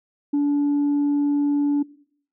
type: tone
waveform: sine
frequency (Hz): 288.3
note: D4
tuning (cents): -32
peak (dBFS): -15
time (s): 0.33-1.83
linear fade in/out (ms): 10
effects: noise-tail reverb RT60 0.6 s tail -21 dB re dry + tanh soft clip ceiling -16 dBFS